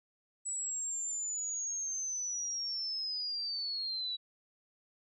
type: linear sweep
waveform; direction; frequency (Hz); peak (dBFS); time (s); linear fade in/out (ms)
sine; down; 7902 to 3892; -34; 0.45-4.17; 20
effects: none